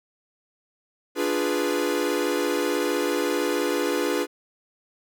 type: chord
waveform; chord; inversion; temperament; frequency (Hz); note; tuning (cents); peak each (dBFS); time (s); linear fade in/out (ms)
45% pulse; D diminished seventh; none; equal; 293.7 / 349.2 / 415.3 / 493.9; D4 / F4 / Ab4 / Cb5; 0 / 0 / 0 / 0; -28; 1.15-4.27; 50
effects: none